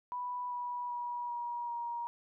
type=tone with pitch steps; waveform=sine; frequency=986 / 975.8 / 965.7 / 955.7 / 945.8 Hz; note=B5 / B5 / B5 / A#5 / A#5; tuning=-3 / -21 / -39 / +43 / +25 cents; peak=-35 dBFS; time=0.12-2.07 s; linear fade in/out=0 ms; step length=390 ms; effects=none